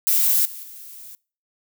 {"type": "noise with level steps", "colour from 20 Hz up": "violet", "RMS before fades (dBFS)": [-18, -36, -40], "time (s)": [0.07, 1.15], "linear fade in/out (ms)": 0, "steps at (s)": [0.45, 0.63], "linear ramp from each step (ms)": 5, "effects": ["noise-tail reverb RT60 0.4 s tail -25 dB re dry"]}